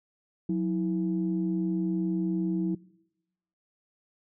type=tone pair together; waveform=sine; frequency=182.46 / 325.1 Hz; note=F#3 / E4; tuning=-24 / -24 cents; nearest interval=minor seventh; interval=1000 cents; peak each=-26 / -28 dBFS; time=0.49-2.75 s; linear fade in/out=5 ms; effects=noise-tail reverb RT60 0.9 s tail -22 dB re dry + tanh soft clip ceiling -18 dBFS